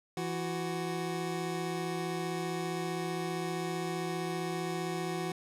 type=tone pair together; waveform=25% pulse; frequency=167.36 / 370 Hz; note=E3 / F#4; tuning=+27 / 0 cents; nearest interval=octave + major second; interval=1373 cents; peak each=-32 / -32 dBFS; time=0.17-5.32 s; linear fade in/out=2 ms; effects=low-pass 12000 Hz 12 dB/octave